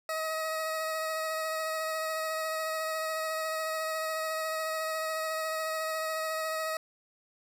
20% pulse tone with vibrato, 635 Hz, D#5, 35 cents sharp, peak -26 dBFS, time 0.09-6.77 s, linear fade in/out 2 ms, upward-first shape sine, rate 14 Hz, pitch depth 14 cents each way, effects none

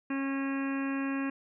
harmonic tone, 273 Hz, C#4, 26 cents flat, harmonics 1 / 2 / 3 / 4 / 5 / 6 / 7 / 8 / 9 / 10, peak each -30 / -44 / -48 / -42 / -49 / -42 / -46 / -55 / -45 / -48 dBFS, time 0.1-1.3 s, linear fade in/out 5 ms, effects none

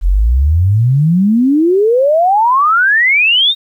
sine exponential sweep, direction up, 41.2 to 3775 Hz, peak -7 dBFS, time 0.01-3.55 s, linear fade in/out 50 ms, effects 8-bit

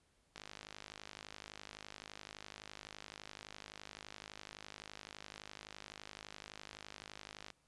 click train, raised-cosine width 0.2 ms, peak -30 dBFS, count 371, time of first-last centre 0.36-7.503 s, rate 51.8 Hz, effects pink hiss -75 dBFS RMS until 7.67 s + resampled to 24000 Hz

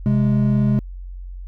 triangle tone pair together, 130.81 / 207.6 Hz, C3 / G#3, 0 / 0 cents, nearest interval minor sixth, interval 800 cents, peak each -15 dBFS, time 0.06-0.79 s, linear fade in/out 0 ms, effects added 45 Hz sine -30 dBFS peak until 1.47 s

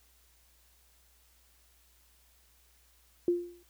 sine tone with exponential decay, 349.5 Hz, F4, 1 cent sharp, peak -21 dBFS, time 3.28-3.63 s, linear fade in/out 2 ms, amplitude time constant 76 ms, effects added 60 Hz sine -66 dBFS peak until 3.69 s + white hiss -66 dBFS RMS until 3.69 s

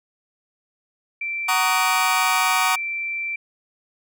sine tone, 2344 Hz, D7, 4 cents flat, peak -24 dBFS, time 1.21-3.36 s, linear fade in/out 5 ms
sawtooth chord, D# minor seventh, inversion first, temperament just, 746.7 / 933.4 / 1120.1 / 1244.5 Hz, F#5 / A#5 / C#6 / D#6, +16 / +2 / +18 / 0 cents, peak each -20 dBFS, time 1.48-2.76 s, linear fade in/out 10 ms
effects none

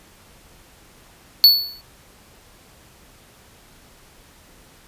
square tone with exponential decay, 4435 Hz, C#8, in tune, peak -5 dBFS, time 1.44-1.81 s, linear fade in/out 0 ms, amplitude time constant 79 ms, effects pink hiss -50 dBFS RMS until 4.87 s + resampled to 32000 Hz

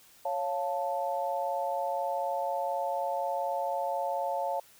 sine chord, Db augmented, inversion none, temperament equal, 554.4 / 698.5 / 880 Hz, Db5 / F5 / A5, 0 / 0 / 0 cents, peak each -33 dBFS, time 0.25-4.6 s, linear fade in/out 5 ms, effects white hiss -58 dBFS RMS until 4.79 s

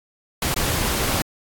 pink noise with dropouts, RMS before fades -22 dBFS, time 0.42-1.22 s, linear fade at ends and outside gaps 2 ms, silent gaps 0.542-0.563 s, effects AAC 64 kbps

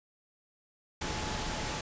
sine tone in noise, 857 Hz, A5, 46 cents flat, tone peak -43 dBFS, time 1.01-1.81 s, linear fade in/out 5 ms, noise pink, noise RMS -35 dBFS, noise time 1.01-1.81 s, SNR -11 dB, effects resampled to 16000 Hz

